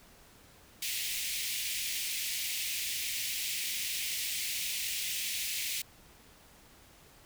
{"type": "high-pass noise", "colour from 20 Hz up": "pink", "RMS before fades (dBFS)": -35, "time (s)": [0.82, 5.82], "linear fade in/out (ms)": 5, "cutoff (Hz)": 2100, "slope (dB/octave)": 48, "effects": ["pink hiss -58 dBFS RMS until 7.25 s"]}